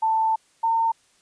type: tone pair in turn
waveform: sine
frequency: 887 / 908.8 Hz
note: A5 / A#5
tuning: +14 / -44 cents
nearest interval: unison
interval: 42 cents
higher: second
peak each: -18 dBFS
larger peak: neither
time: 0.02-0.36 / 0.63-0.92 s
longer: first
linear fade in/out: 10 ms
effects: white hiss -61 dBFS RMS until 1.21 s + resampled to 22050 Hz